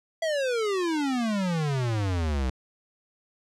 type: exponential sweep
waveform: square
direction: down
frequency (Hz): 667 to 61.74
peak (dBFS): -25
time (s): 0.22-2.5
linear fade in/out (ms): 5
effects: low-pass 7000 Hz 12 dB/octave